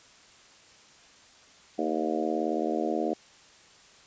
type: harmonic tone with a mistuned harmonic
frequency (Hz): 78.5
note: D#2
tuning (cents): +16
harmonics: 3 / 4 / 5 / 6 / 7 / 8 / 9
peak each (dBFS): -34 / -31 / -33 / -35 / -36 / -35 / -34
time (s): 1.78-3.14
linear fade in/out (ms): 10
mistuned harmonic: 3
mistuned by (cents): -44
effects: white hiss -55 dBFS RMS until 4.06 s + resampled to 16000 Hz